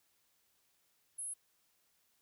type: tone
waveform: sine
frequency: 10620 Hz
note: E9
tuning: 12 cents sharp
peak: -39 dBFS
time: 1.18-1.34 s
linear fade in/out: 10 ms
effects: white hiss -75 dBFS RMS until 2.21 s